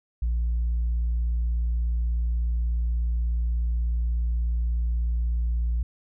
sine tone, 58.27 Hz, A#1, in tune, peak -20 dBFS, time 0.22-5.83 s, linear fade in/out 5 ms, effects tanh soft clip ceiling -20 dBFS

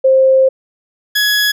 sine / 20% pulse tone pair in turn, 528 / 1680.5 Hz, C5 / G#6, +16 / +20 cents, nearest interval octave + minor sixth, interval 2004 cents, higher second, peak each -6 dBFS, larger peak neither, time 0.04-0.49 / 1.15-1.52 s, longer first, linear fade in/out 10 ms, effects none

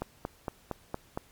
click train, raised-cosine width 1 ms, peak -18 dBFS, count 6, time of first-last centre 0.02-1.175 s, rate 4.33 Hz, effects pink hiss -60 dBFS RMS until 1.31 s + MP3 96 kbps

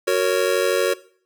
square chord, F# major, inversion none, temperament just, 370 / 462.5 / 555 Hz, F#4 / A#4 / C#5, 0 / -14 / +2 cents, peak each -22 dBFS, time 0.07-0.94 s, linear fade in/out 10 ms, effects noise-tail reverb RT60 0.5 s tail -18 dB re dry

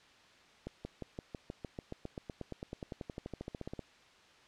accelerating click train, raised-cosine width 2 ms, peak -27 dBFS, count 30, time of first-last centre 0.67-3.793 s, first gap 180 ms, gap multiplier 0.96, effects white hiss -61 dBFS RMS until 4.47 s + low-pass 4000 Hz 12 dB/octave

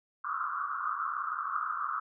pink band-pass noise, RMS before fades -34 dBFS, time 0.24-2 s, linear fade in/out 10 ms, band 1100 to 1400 Hz, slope 96 dB/octave, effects none

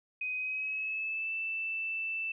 sine tone with pitch glide, 2509 to 2652 Hz, D#7 to E7, +14 to +10 cents, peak -32 dBFS, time 0.21-2.32 s, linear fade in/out 5 ms, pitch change +96 cents, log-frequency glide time 0.36-1.33 s, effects none

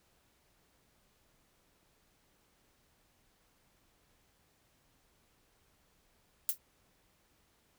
violet noise with exponential decay, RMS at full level -26 dBFS, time 6.49-6.58 s, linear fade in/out 0 ms, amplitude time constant 18 ms, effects pink hiss -71 dBFS RMS until 7.78 s

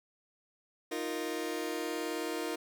sawtooth chord, Eb suspended second, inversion none, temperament just, 311.1 / 350 / 466.7 Hz, Eb4 / F4 / Bb4, 0 / +4 / +2 cents, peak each -34 dBFS, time 0.91-2.56 s, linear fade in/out 10 ms, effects none

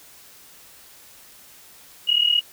sine tone pair together, 2870 / 2908 Hz, F7 / F#7, +47 / -31 cents, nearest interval unison, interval 22 cents, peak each -19 dBFS, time 2.07-2.41 s, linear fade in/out 20 ms, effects white hiss -48 dBFS RMS until 2.52 s

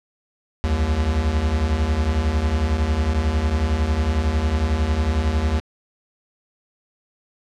square beating tone pair, 67.4 / 78.4 Hz, C#2 / D#2, -48 / +14 cents, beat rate 11 Hz, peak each -24 / -20 dBFS, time 0.64-5.6 s, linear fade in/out 0 ms, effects low-pass 6000 Hz 12 dB/octave

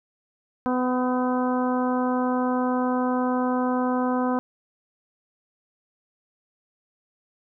harmonic tone with a mistuned harmonic, 251.7 Hz, B3, 33 cents sharp, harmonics 1 / 2 / 3 / 4 / 5 / 6, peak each -23 / -28 / -30 / -30 / -34 / -39 dBFS, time 0.66-4.39 s, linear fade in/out 0 ms, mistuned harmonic 6, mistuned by +18 cents, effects none

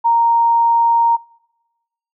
sine tone, 930 Hz, A#5, 4 cents flat, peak -10 dBFS, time 0.04-1.17 s, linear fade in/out 20 ms, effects noise-tail reverb RT60 1.0 s tail -24 dB re dry

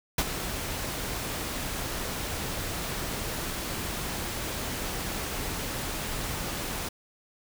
pink noise with ADSR envelope, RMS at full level -23 dBFS, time 0.18-6.89 s, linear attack 5 ms, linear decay 51 ms, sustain -10 dB, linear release 7 ms, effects none

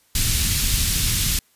pink band-stop noise, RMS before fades -20 dBFS, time 0.15-1.39 s, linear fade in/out 2 ms, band 120 to 3300 Hz, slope 12 dB/octave, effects white hiss -60 dBFS RMS until 1.55 s + resampled to 32000 Hz

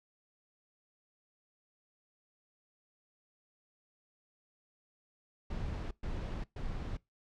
brown noise bursts, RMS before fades -38 dBFS, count 3, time 5.5-6.97 s, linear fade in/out 5 ms, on 410 ms, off 120 ms, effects noise-tail reverb RT60 0.2 s tail -22 dB re dry + low-pass 5000 Hz 12 dB/octave

